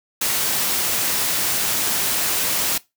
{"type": "noise", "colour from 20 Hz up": "white", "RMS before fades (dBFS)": -21, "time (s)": [0.21, 2.78], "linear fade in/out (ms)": 5, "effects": ["noise-tail reverb RT60 0.2 s tail -20 dB re dry", "high-pass 80 Hz 12 dB/octave"]}